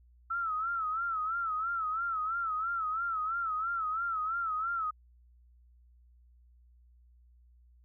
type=tone with vibrato; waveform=sine; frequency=1318.5 Hz; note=E6; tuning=in tune; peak=-30 dBFS; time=0.3-4.91 s; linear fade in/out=10 ms; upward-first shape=sine; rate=3 Hz; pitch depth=100 cents each way; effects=added 60 Hz sine -58 dBFS peak until 7.84 s